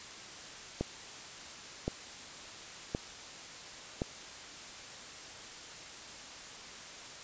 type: click train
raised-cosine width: 2 ms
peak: -18 dBFS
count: 4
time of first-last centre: 0.81-4.019 s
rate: 0.935 Hz
effects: white hiss -47 dBFS RMS until 7.23 s + resampled to 16000 Hz